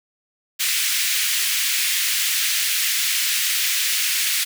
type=high-pass noise; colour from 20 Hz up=pink; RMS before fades=-21 dBFS; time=0.59-4.45 s; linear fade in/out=20 ms; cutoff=2000 Hz; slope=24 dB/octave; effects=none